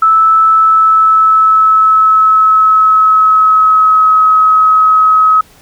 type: tone with pitch glide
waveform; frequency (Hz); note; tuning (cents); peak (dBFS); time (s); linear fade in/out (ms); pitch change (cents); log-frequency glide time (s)
sine; 1311 to 1276.6; E6 to D#6; -10 to +44; -4; 0.02-5.41; 5; -46; 0.45-4.23
effects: pink hiss -43 dBFS RMS until 5.61 s